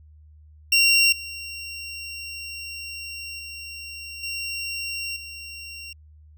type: tone with level steps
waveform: 25% pulse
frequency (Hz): 2753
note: F7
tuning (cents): -25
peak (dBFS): -11 / -29 / -31 / -24 / -32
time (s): 0.72-5.93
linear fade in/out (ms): 5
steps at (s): 1.12 / 3.39 / 4.23 / 5.16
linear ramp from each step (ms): 5
effects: added 76 Hz sine -47 dBFS peak until 6.37 s